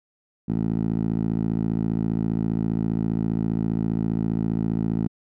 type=tone with band-pass filter; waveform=10% pulse; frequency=55 Hz; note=A1; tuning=in tune; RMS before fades=-24 dBFS; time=0.48-5.08 s; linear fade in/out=10 ms; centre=200 Hz; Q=1.6; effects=none